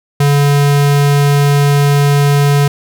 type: tone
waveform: square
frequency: 143 Hz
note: D3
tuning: 46 cents flat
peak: -8 dBFS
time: 0.2-2.68 s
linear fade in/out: 5 ms
effects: none